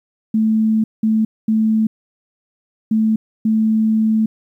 sine tone bursts at uneven times, 219.3 Hz, A3, 6 cents flat, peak -12 dBFS, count 5, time 0.34-0.84 / 1.03-1.25 / 1.48-1.87 / 2.91-3.16 / 3.45-4.26 s, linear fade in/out 5 ms, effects 9-bit

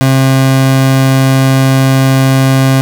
30% pulse tone, 133.3 Hz, C3, 33 cents sharp, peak -3 dBFS, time 0.01-2.81 s, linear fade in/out 0 ms, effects none

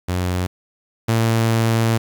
sawtooth tone pair in turn, 90.4 / 113.65 Hz, F#2 / A#2, -40 / -43 cents, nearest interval major third, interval 397 cents, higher second, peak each -15 / -11 dBFS, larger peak second, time 0.08-0.47 / 1.08-1.98 s, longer second, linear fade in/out 10 ms, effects 8-bit

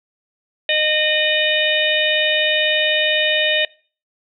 harmonic tone with a mistuned harmonic, 614 Hz, D#5, 23 cents flat, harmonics 1 / 3 / 4 / 5 / 6, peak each -21 / -21 / -21 / -21 / -21 dBFS, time 0.69-3.65 s, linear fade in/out 2 ms, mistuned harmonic 5, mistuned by -47 cents, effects noise-tail reverb RT60 0.4 s tail -23 dB re dry

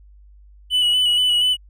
triangle tone with vibrato, 2960 Hz, F#7, in tune, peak -13 dBFS, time 0.7-1.57 s, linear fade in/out 50 ms, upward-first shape square, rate 4.2 Hz, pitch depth 22 cents each way, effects added 50 Hz sine -44 dBFS peak until 1.69 s

